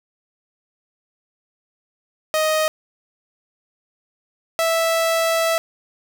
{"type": "tone pair in turn", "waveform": "sawtooth", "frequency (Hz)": [624, 657.9], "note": ["D#5", "E5"], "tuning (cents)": [5, -4], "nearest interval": "minor second", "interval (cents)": 91, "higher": "second", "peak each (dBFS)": -13, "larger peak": "neither", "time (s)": [[2.34, 2.68], [4.59, 5.58]], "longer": "second", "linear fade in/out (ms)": 0, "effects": []}